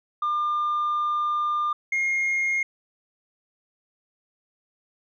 sine tone pair in turn, 1200 / 2138 Hz, D6 / C7, +37 / +37 cents, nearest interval minor seventh, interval 1000 cents, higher second, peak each -20 / -19 dBFS, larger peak second, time 0.22-1.73 / 1.92-2.63 s, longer first, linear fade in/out 5 ms, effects tanh soft clip ceiling -20 dBFS

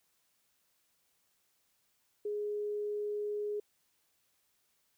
sine tone, 416.2 Hz, G#4, 4 cents sharp, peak -33 dBFS, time 2.25-3.6 s, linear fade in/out 5 ms, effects white hiss -75 dBFS RMS until 4.97 s

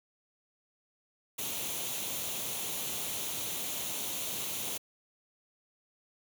white noise with comb filter, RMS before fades -36 dBFS, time 1.38-4.78 s, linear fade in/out 10 ms, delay 0.3 ms, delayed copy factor +0.55, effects high-pass 80 Hz 12 dB/octave

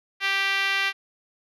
5% pulse tone with band-pass filter, 392 Hz, G4, in tune, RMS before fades -24 dBFS, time 0.2-0.93 s, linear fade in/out 50 ms, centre 2100 Hz, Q 1.5, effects none

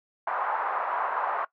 pink band-pass noise, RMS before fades -29 dBFS, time 0.27-1.45 s, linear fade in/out 5 ms, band 760 to 1300 Hz, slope 24 dB/octave, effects noise-tail reverb RT60 0.1 s tail -18 dB re dry

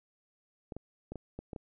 clicks, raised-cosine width 2 ms, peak -27 dBFS, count 7, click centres 0.722 / 0.766 / 1.12 / 1.157 / 1.39 / 1.532 / 1.562 s, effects none

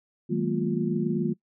sine tone cluster, 157.4 / 188.3 / 215.3 / 235.9 / 352.9 Hz, D#3 / F#3 / A3 / A#3 / F4, +20 / +31 / -37 / +21 / +18 cents, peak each -30 dBFS, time 0.29-1.34 s, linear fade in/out 20 ms, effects noise-tail reverb RT60 0.1 s tail -22 dB re dry

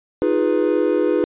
triangle chord, F half-diminished seventh, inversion third, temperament equal with one note detuned, 311.1 / 353.5 / 415.3 / 493.9 Hz, Eb4 / F4 / Ab4 / Cb5, 0 / +21 / 0 / 0 cents, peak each -19 dBFS, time 0.22-1.24 s, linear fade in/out 0 ms, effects resampled to 8000 Hz

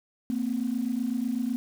sine tone pair together, 229.1 / 257.1 Hz, A#3 / C4, -30 / -30 cents, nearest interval major second, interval 200 cents, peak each -28 dBFS, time 0.3-1.56 s, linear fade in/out 0 ms, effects tanh soft clip ceiling -18 dBFS + 8-bit

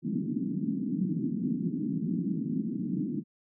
pink band-pass noise, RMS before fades -31 dBFS, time 0.02-3.24 s, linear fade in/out 50 ms, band 160 to 300 Hz, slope 48 dB/octave, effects none

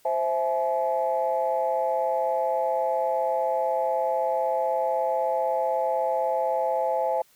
sine chord, C augmented, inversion none, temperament equal with one note detuned, 523.3 / 659.3 / 851.5 Hz, C5 / E5 / G#5, 0 / 0 / +43 cents, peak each -26 dBFS, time 0.05-7.22 s, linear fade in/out 5 ms, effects tanh soft clip ceiling -14 dBFS + white hiss -60 dBFS RMS until 7.35 s

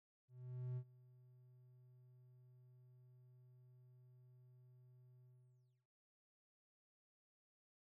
triangle tone with ADSR envelope, 125.4 Hz, B2, 27 cents sharp, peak -39 dBFS, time 0.28-5.87 s, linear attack 490 ms, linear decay 67 ms, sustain -23 dB, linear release 610 ms, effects none

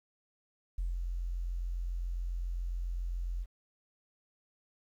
sine tone with ADSR envelope, 43.65 Hz, F1, in tune, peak -29 dBFS, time 0.78-3.46 s, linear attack 7 ms, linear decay 170 ms, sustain -3 dB, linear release 45 ms, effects tanh soft clip ceiling -26 dBFS + 11-bit

